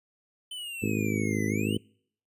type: exponential two-way sweep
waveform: square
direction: down then up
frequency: 3063 to 1975.5 to 3063 Hz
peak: -36 dBFS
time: 0.51-1.77 s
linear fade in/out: 5 ms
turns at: 1.46 s
type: harmonic tone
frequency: 52.9 Hz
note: G#1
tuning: 33 cents sharp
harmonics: 2 / 3 / 4 / 5 / 6 / 7 / 8 / 9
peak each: -32 / -38 / -30 / -33 / -34 / -35 / -37 / -41 dBFS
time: 0.82-1.78 s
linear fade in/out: 10 ms
effects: noise-tail reverb RT60 0.6 s tail -26 dB re dry + resampled to 32000 Hz